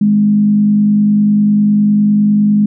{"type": "tone with frequency modulation", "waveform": "sine", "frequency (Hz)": 207.7, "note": "G#3", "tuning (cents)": 0, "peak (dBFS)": -7, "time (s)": [0.01, 2.66], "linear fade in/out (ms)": 5, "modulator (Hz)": 49.9, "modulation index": 0.33, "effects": []}